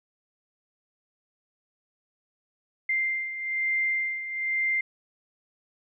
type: beating tone pair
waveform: sine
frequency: 2093 / 2094.1 Hz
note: C7 / C7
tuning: 0 / +1 cents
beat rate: 1.1 Hz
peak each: -32 / -26 dBFS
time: 2.89-4.81 s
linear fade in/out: 5 ms
effects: none